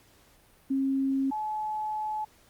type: tone pair in turn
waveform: sine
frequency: 270 / 857.2 Hz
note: C#4 / A5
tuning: -45 / -45 cents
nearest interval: octave + minor sixth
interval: 2000 cents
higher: second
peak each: -24 / -29 dBFS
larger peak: first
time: 0.7-1.31 / 1.31-2.25 s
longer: second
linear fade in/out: 10 ms
effects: pink hiss -60 dBFS RMS until 2.49 s + Opus 48 kbps